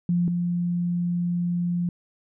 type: tone pair in turn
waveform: sine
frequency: 174.61 / 174.61 Hz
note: F3 / F3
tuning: 0 / 0 cents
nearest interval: unison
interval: 0 cents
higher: neither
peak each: -19 / -22 dBFS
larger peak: first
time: 0.09-0.28 / 0.28-1.89 s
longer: second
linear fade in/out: 2 ms
effects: none